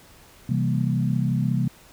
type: chord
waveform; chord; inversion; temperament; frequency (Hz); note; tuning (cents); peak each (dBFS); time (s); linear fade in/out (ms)
sine; C dominant seventh; none; equal; 130.81 / 164.81 / 196 / 233.1; C3 / E3 / G3 / Bb3; 0 / 0 / 0 / 0; -23 / -26 / -27 / -28; 0.49-1.68; 5
effects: pink hiss -51 dBFS RMS until 1.92 s